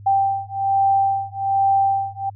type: beating tone pair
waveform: sine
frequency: 784 / 785.2 Hz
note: G5 / G5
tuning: 0 / +3 cents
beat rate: 1.2 Hz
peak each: -19 dBFS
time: 0.06-2.3 s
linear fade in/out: 10 ms
effects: added 101 Hz sine -37 dBFS peak until 2.35 s